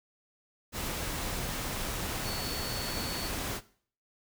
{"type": "tone in noise", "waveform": "sine", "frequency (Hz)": 4439, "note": "C#8", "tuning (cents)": 2, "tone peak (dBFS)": -38, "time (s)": [2.23, 3.31], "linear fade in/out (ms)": 50, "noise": "pink", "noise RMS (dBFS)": -35, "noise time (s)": [0.72, 3.61], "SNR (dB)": -6, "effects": ["noise-tail reverb RT60 0.5 s tail -18 dB re dry"]}